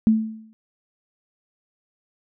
sine tone with exponential decay, 220 Hz, A3, in tune, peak -10 dBFS, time 0.07-0.53 s, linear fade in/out 0 ms, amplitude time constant 98 ms, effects none

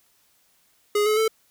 square tone with pitch steps, 415.3 / 428.2 / 441.5 Hz, G#4 / A4 / A4, 0 / -47 / +6 cents, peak -19 dBFS, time 0.95-1.28 s, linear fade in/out 5 ms, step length 110 ms, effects white hiss -63 dBFS RMS until 1.5 s

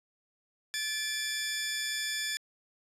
15% pulse tone pair together, 1734.7 / 2357 Hz, A6 / D7, -25 / +6 cents, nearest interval perfect fourth, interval 531 cents, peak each -26 / -31 dBFS, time 0.74-2.37 s, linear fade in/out 0 ms, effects resampled to 32000 Hz

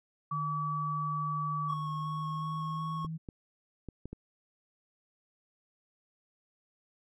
sine tone, 1146 Hz, D6, 43 cents flat, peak -32 dBFS, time 0.31-1.74 s, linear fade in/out 5 ms
sine tone with pitch glide, 152.1 to 161.05 Hz, D#3 to E3, -39 to -40 cents, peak -35 dBFS, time 0.31-3.18 s, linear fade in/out 20 ms, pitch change +99 cents, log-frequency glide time 1.83-3.03 s
triangle tone with vibrato, 1100 Hz, C#6, 14 cents flat, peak -34 dBFS, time 1.68-3.07 s, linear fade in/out 20 ms, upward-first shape square, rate 2.7 Hz, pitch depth 9 cents each way
clicks, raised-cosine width 3 ms, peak -28 dBFS, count 5, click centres 3.048 / 3.288 / 3.887 / 4.056 / 4.13 s
effects none

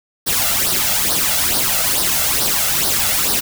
white noise with flanger, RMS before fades -17 dBFS, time 0.26-3.41 s, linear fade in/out 20 ms, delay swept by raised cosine 0.2 to 1.5 ms, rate 2.3 Hz, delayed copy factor +0.65, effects none

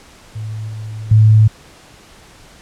sine tone with level steps, 108.6 Hz, A2, 22 cents flat, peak -22 / -24 / -5 dBFS, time 0.35-1.48 s, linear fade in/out 10 ms, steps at 0.68 / 1.11 s, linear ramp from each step 5 ms, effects pink hiss -43 dBFS RMS until 2.61 s + low-pass 9000 Hz 12 dB/octave

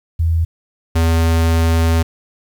sine / square tone pair in turn, 82.3 / 82.3 Hz, E2 / E2, -2 / -2 cents, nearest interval unison, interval 0 cents, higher neither, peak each -12 dBFS, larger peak neither, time 0.19-0.45 / 0.95-2.03 s, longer second, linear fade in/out 10 ms, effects 8-bit

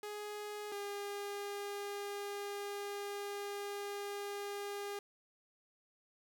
sawtooth tone pair in turn, 417 / 405.1 Hz, G#4 / G#4, +7 / -43 cents, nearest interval minor second, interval 50 cents, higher first, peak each -38 / -36 dBFS, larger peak second, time 0.03-0.72 / 0.72-4.99 s, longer second, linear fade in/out 2 ms, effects none

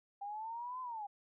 sine linear two-way sweep, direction up then down, 794 to 1031 to 794 Hz, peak -40 dBFS, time 0.21-1.07 s, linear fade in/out 10 ms, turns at 0.81 s, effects none

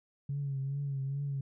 sine tone with vibrato, 138.59 Hz, C#3, in tune, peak -31 dBFS, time 0.29-1.41 s, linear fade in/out 5 ms, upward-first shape triangle, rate 2.4 Hz, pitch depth 59 cents each way, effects tanh soft clip ceiling -27 dBFS

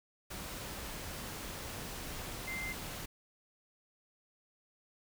sine tone in noise, 2084 Hz, C7, 7 cents flat, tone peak -38 dBFS, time 2.47-2.73 s, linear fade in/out 10 ms, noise pink, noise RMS -43 dBFS, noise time 0.3-3.06 s, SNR +2 dB, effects none

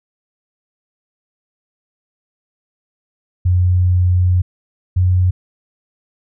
sine tone pair in turn, 90.2 / 91.09 Hz, F#2 / F#2, -44 / -27 cents, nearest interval unison, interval 17 cents, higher second, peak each -10 dBFS, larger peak neither, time 3.45-4.42 / 4.96-5.31 s, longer first, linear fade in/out 10 ms, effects none

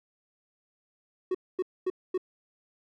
triangle tone bursts, 370 Hz, F#4, in tune, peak -23 dBFS, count 4, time 1.31-2.178 s, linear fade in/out 5 ms, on 37 ms, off 240 ms, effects none

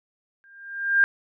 sine tone with exponential growth, 1600 Hz, G6, 35 cents sharp, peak -12 dBFS, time 0.44-1.04 s, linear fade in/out 0 ms, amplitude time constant 130 ms, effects none

